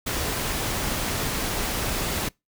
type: noise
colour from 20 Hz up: pink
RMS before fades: -27 dBFS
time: 0.06-2.29 s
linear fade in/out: 10 ms
effects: noise-tail reverb RT60 0.2 s tail -25 dB re dry